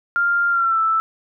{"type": "tone with pitch glide", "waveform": "sine", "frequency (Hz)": [1396.9, 1320.8], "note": ["F6", "E6"], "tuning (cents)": [0, 3], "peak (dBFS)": -15, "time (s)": [0.16, 1], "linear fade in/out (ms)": 0, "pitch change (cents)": -97, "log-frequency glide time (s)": [0.5, 0.8], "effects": []}